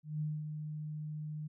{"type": "tone with ADSR envelope", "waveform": "sine", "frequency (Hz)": 152.4, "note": "D#3", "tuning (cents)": -36, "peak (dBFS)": -32, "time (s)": [0.03, 1.48], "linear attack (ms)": 180, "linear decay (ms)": 220, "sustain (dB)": -6, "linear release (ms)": 15, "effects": []}